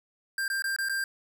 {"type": "tone with dropouts", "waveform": "square", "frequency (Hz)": 1587, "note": "G6", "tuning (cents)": 21, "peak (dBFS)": -28, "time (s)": [0.38, 1.04], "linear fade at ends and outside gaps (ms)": 2, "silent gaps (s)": [[0.48, 0.5], [0.622, 0.641], [0.763, 0.786], [0.887, 0.895]], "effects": []}